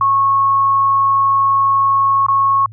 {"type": "tone with dropouts", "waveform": "sine", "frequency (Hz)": 1097, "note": "C#6", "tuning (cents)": -18, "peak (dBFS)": -10, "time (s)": [0.01, 2.66], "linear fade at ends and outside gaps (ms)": 2, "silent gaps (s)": [2.265, 2.284], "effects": ["added 108 Hz sine -33 dBFS peak until 2.72 s"]}